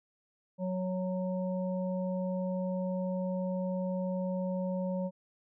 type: harmonic tone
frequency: 184.6 Hz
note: F#3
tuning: 4 cents flat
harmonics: 1 / 3 / 5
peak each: -32 / -35 / -46 dBFS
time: 0.58-5.11 s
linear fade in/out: 50 ms
effects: none